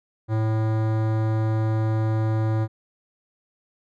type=tone with hard clipping; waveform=sine; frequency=110 Hz; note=A2; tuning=in tune; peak=-22 dBFS; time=0.28-2.68 s; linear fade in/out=50 ms; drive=18 dB; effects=none